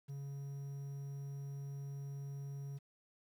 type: tone with quantisation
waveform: triangle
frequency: 139.7 Hz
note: C#3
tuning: 14 cents sharp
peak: -40 dBFS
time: 0.08-2.79 s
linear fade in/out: 20 ms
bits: 11
effects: none